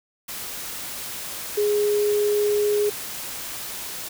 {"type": "tone in noise", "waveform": "sine", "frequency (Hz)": 415.3, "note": "G#4", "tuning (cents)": 0, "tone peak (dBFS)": -18, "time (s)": [1.57, 2.9], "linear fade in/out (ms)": 10, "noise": "white", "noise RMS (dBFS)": -33, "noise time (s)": [0.28, 4.09], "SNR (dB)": 12, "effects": []}